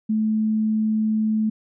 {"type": "tone", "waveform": "sine", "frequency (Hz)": 217.2, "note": "A3", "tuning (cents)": -22, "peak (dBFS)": -18, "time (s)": [0.09, 1.5], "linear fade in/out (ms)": 10, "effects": []}